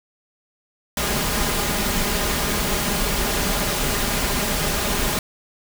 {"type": "noise with comb filter", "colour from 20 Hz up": "pink", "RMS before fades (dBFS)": -22, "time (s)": [0.97, 5.19], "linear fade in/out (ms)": 2, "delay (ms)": 4.9, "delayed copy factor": 0.5, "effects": []}